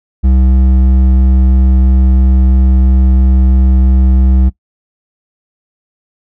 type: tone with hard clipping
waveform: triangle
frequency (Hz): 64.5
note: C2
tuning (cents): -24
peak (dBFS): -7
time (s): 0.23-4.5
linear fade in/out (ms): 20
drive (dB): 12
effects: noise-tail reverb RT60 0.1 s tail -19 dB re dry